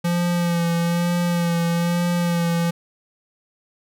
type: tone with vibrato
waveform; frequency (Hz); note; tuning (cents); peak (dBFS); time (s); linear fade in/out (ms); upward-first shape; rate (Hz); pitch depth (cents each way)
square; 171.9; F3; -27; -19; 0.04-2.71; 10; sine; 1.1; 26
effects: none